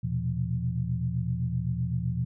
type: tone cluster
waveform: sine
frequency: 79 / 120.4 / 128.2 / 172.1 Hz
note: D#2 / B2 / C3 / F3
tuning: +27 / -44 / -35 / -25 cents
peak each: -36 / -29 / -33 / -32 dBFS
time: 0.03-2.25 s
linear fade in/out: 10 ms
effects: none